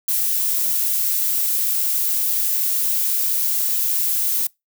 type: noise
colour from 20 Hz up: violet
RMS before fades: -20 dBFS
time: 0.08-4.47 s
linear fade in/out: 5 ms
effects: noise-tail reverb RT60 0.2 s tail -25 dB re dry